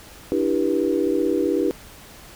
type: chord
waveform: sine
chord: E minor seventh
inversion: third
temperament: equal with one note detuned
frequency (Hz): 293.7 / 329.6 / 392 / 484.3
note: D4 / E4 / G4 / B4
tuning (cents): 0 / 0 / 0 / -34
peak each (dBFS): -24 / -23 / -23 / -25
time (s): 0.32-1.71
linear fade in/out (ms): 0
effects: pink hiss -44 dBFS RMS until 2.35 s